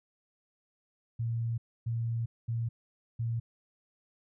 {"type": "tone bursts at uneven times", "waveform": "sine", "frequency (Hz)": 115.7, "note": "A#2", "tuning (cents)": -13, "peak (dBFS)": -29, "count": 4, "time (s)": [[1.19, 1.58], [1.86, 2.26], [2.48, 2.69], [3.19, 3.4]], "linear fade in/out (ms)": 10, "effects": []}